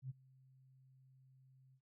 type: tone with ADSR envelope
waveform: sine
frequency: 131.3 Hz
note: C3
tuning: 6 cents sharp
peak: -40 dBFS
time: 0.02-1.81 s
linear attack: 78 ms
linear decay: 22 ms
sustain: -24 dB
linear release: 71 ms
effects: none